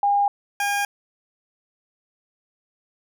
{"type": "tone pair in turn", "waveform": ["sine", "20% pulse"], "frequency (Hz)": [810, 810], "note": ["G#5", "G#5"], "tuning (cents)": [-43, -43], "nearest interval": "unison", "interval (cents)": 0, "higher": "neither", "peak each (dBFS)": -16, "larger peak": "neither", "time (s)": [[0.03, 0.28], [0.6, 0.85]], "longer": "neither", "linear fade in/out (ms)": 2, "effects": []}